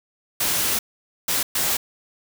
white noise bursts at uneven times, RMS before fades -22 dBFS, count 3, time 0.4-0.79 / 1.28-1.43 / 1.55-1.77 s, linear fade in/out 5 ms, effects none

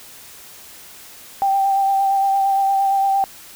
sine tone with vibrato, 784 Hz, G5, in tune, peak -14 dBFS, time 1.42-3.24 s, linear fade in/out 0 ms, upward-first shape sine, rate 8.7 Hz, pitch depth 18 cents each way, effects white hiss -41 dBFS RMS until 3.55 s

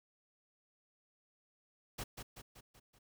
pink noise with echo, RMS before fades -42 dBFS, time 1.98-2.04 s, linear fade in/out 10 ms, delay 190 ms, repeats 5, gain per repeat -5 dB, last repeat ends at 2.99 s, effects none

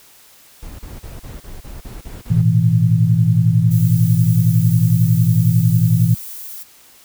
brown noise bursts, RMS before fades -32 dBFS, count 9, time 0.62-2.422 s, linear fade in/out 10 ms, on 170 ms, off 34 ms
sine chord, A suspended second, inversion none, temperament equal with one note detuned, 110 / 121 / 164.81 Hz, A2 / B2 / E3, 0 / -35 / 0 cents, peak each -15 dBFS, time 2.3-6.15 s, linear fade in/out 10 ms
violet noise, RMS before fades -32 dBFS, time 3.7-6.64 s, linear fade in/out 20 ms
effects white hiss -47 dBFS RMS until 7.04 s

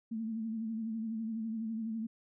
sine tone with vibrato, 223.1 Hz, A3, 24 cents sharp, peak -34 dBFS, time 0.11-2.07 s, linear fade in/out 10 ms, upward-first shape sine, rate 12 Hz, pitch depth 50 cents each way, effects none

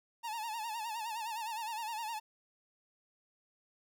45% pulse tone with vibrato, 894 Hz, A5, 27 cents sharp, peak -37 dBFS, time 0.23-2.2 s, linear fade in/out 20 ms, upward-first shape sine, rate 9.7 Hz, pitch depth 94 cents each way, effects none

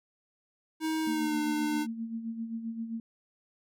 square tone with pitch glide, 316.6 to 301.4 Hz, D#4 to D4, +30 to +45 cents, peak -29 dBFS, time 0.8-1.87 s, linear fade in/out 50 ms, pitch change -85 cents, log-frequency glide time 1.03-1.37 s
sine tone with tremolo, 227.5 Hz, A#3, 42 cents flat, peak -31 dBFS, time 1.07-3 s, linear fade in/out 2 ms, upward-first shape sine, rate 7.6 Hz, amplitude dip 60%
effects none

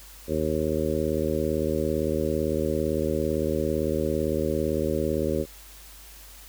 harmonic tone, 77.78 Hz, D#2, in tune, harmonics 1 / 2 / 3 / 4 / 5 / 6 / 7, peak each -32 / -33 / -31 / -31 / -29 / -31 / -30 dBFS, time 0.27-5.46 s, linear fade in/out 50 ms, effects added 50 Hz sine -48 dBFS peak until 6.48 s + white hiss -48 dBFS RMS until 6.48 s

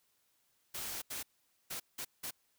white noise bursts at uneven times, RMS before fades -41 dBFS, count 5, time 0.74-1.02 / 1.1-1.23 / 1.7-1.8 / 1.98-2.05 / 2.23-2.31 s, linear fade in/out 10 ms, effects white hiss -75 dBFS RMS until 2.58 s

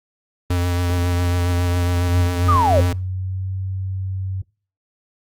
square tone with vibrato, 88.2 Hz, F2, 18 cents sharp, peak -17 dBFS, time 0.5-2.93 s, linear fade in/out 5 ms, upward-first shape sine, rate 7.3 Hz, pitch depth 19 cents each way
sine tone with pitch glide, 91.5 to 95 Hz, F#2 to F#2, -19 to +46 cents, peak -22 dBFS, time 2.08-4.42 s, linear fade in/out 10 ms, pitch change +65 cents, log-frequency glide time 2.76-3.53 s
sine linear sweep, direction down, 1267 to 493.9 Hz, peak -14 dBFS, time 2.48-2.81 s, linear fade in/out 10 ms
effects noise-tail reverb RT60 0.4 s tail -24 dB re dry + Opus 24 kbps

